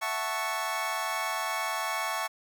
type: chord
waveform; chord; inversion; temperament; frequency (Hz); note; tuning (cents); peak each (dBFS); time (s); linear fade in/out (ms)
25% pulse; F# minor seventh; third; equal; 659.3 / 740 / 880 / 1108.7; E5 / F#5 / A5 / C#6; 0 / 0 / 0 / 0; -33 / -34 / -31 / -29; 0.01-2.28; 20
effects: none